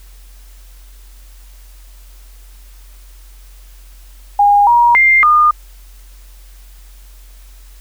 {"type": "tone with pitch steps", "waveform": "sine", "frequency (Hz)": [815, 951, 2102, 1216], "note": ["G#5", "A#5", "C7", "D#6"], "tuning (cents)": [-33, 34, 7, -40], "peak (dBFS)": -6, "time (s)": [4.39, 5.51], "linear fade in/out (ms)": 5, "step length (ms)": 280, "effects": ["added 45 Hz sine -36 dBFS peak until 7.8 s", "white hiss -48 dBFS RMS until 7.8 s"]}